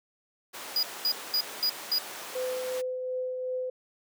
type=high-pass noise; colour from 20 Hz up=pink; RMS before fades=-41 dBFS; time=0.53-2.82 s; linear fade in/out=20 ms; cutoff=490 Hz; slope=12 dB/octave
type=tone bursts; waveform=square; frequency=4911 Hz; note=D#8; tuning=23 cents flat; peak=-24 dBFS; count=5; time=0.76-1.985 s; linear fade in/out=2 ms; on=69 ms; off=220 ms
type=tone with tremolo; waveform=sine; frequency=509 Hz; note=C5; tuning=48 cents flat; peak=-28 dBFS; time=2.35-3.7 s; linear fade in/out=5 ms; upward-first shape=triangle; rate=2.7 Hz; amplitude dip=35%
effects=none